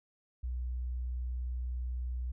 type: tone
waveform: sine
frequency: 61.74 Hz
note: B1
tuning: in tune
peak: -33 dBFS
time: 0.43-2.32 s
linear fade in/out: 10 ms
effects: none